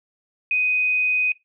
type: tone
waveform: sine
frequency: 2500 Hz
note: D#7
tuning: 8 cents sharp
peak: -18 dBFS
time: 0.51-1.32 s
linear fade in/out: 2 ms
effects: noise-tail reverb RT60 0.2 s tail -21 dB re dry